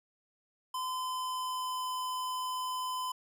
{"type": "tone with pitch glide", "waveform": "square", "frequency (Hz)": [1023, 1015.9], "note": ["C6", "B5"], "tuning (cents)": [-39, 49], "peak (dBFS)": -34, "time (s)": [0.74, 3.12], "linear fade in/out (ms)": 5, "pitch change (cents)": -12, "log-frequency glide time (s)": [0.84, 1.9], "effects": []}